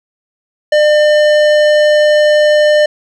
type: tone with tanh clipping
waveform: sine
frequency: 601 Hz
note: D5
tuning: 40 cents sharp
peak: -8 dBFS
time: 0.72-2.86 s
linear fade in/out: 5 ms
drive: 16 dB
effects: none